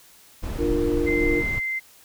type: noise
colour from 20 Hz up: brown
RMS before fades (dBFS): -28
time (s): 0.42-1.6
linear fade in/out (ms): 20
type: chord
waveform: sine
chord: Bb major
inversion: first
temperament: equal with one note detuned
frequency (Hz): 299.8 / 349.2 / 466.2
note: D4 / F4 / Bb4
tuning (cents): +36 / 0 / 0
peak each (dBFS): -25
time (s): 0.57-1.44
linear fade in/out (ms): 50
type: tone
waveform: sine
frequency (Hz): 2079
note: C7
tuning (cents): -12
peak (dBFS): -24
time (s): 1.06-1.8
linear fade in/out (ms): 20
effects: white hiss -52 dBFS RMS until 2.04 s